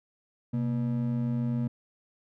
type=ring-modulated tone; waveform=triangle; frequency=181.9 Hz; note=F#3; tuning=29 cents flat; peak=-21 dBFS; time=0.53-1.68 s; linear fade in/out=10 ms; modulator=53.7 Hz; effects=none